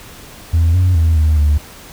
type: tone with pitch steps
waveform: sine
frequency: 82.9 / 91.2 / 81.5 / 77.6 / 74.1 Hz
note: E2 / F#2 / E2 / D#2 / D2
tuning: +10 / -24 / -19 / -4 / +16 cents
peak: -7 dBFS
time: 0.53-1.58 s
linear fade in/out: 10 ms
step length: 210 ms
effects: tanh soft clip ceiling -7 dBFS + pink hiss -37 dBFS RMS until 1.92 s